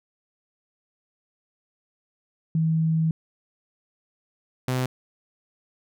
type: tone pair in turn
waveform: sine / sawtooth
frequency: 160.8 / 127.93 Hz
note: E3 / C3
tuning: -43 / -39 cents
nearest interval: major third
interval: 396 cents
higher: first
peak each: -19 dBFS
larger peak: neither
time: 2.55-3.11 / 4.68-4.86 s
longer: first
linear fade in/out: 2 ms
effects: none